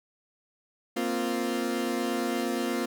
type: chord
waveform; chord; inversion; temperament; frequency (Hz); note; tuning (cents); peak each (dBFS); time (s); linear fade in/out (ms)
30% pulse; Bb suspended second; none; equal; 233.1 / 261.6 / 349.2; Bb3 / C4 / F4; 0 / 0 / 0; -29; 0.96-2.86; 10
effects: none